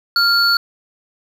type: tone pair together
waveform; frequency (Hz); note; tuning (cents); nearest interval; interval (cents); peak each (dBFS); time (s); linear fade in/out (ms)
triangle; 1392 / 4437; F6 / C#8; -6 / +1; octave + minor sixth; 2007; -13; 0.16-0.57; 2
effects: none